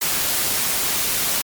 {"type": "noise", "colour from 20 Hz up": "white", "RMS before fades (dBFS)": -21, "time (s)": [0.01, 1.42], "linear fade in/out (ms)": 10, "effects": ["MP3 96 kbps"]}